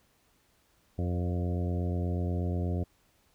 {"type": "harmonic tone with a mistuned harmonic", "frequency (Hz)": 88.3, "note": "F2", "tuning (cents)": 20, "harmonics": [1, 2, 3, 4, 5, 6, 7, 8], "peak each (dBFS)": [-29, -35, -39, -41, -43, -45, -46, -47], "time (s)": [0.98, 2.84], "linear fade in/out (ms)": 10, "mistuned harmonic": 6, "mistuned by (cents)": 27, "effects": ["pink hiss -68 dBFS RMS until 3.34 s"]}